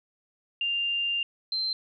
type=tone pair in turn; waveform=sine; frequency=2794 / 4118 Hz; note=F7 / C8; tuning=0 / -28 cents; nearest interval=perfect fifth; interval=672 cents; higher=second; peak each=-25 / -26 dBFS; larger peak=first; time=0.61-1.23 / 1.52-1.73 s; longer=first; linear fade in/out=2 ms; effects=none